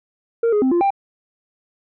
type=tone with pitch steps; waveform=sine; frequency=463 / 417.3 / 261 / 346.6 / 791 Hz; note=A#4 / G#4 / C4 / F4 / G5; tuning=-12 / +8 / -4 / -13 / +15 cents; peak=-11 dBFS; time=0.43-0.905 s; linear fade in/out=5 ms; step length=95 ms; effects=tanh soft clip ceiling -13 dBFS